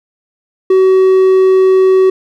triangle tone, 377.5 Hz, F#4, 35 cents sharp, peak -3 dBFS, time 0.7-2.1 s, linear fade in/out 5 ms, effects none

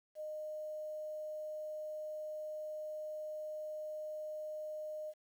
sine tone with quantisation, 614 Hz, D#5, 23 cents flat, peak -40 dBFS, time 0.15-5.14 s, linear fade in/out 50 ms, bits 11, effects none

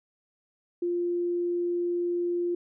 sine tone, 349.2 Hz, F4, in tune, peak -25 dBFS, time 0.82-2.55 s, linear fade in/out 5 ms, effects none

